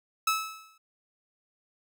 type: tone with exponential decay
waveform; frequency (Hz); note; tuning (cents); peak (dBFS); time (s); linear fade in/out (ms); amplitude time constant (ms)
sawtooth; 1300; E6; -24; -18; 0.27-0.78; 5; 110
effects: none